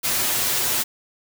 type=noise with comb filter; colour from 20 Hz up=white; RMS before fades=-22 dBFS; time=0.03-0.84 s; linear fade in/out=20 ms; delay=8.1 ms; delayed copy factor=+0.55; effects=none